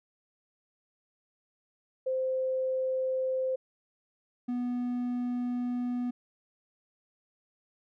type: tone pair in turn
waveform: sine / triangle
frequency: 520 / 245.4 Hz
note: C5 / B3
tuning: -11 / -11 cents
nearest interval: octave + minor second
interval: 1300 cents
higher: first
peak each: -27 dBFS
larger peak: neither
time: 2.06-3.56 / 4.48-6.11 s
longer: second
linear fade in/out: 10 ms
effects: none